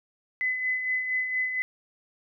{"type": "tone with tremolo", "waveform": "sine", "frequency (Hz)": 2018, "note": "B6", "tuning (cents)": 37, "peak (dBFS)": -23, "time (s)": [0.41, 1.62], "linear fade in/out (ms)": 0, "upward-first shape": "sine", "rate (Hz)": 4.3, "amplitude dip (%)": 50, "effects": []}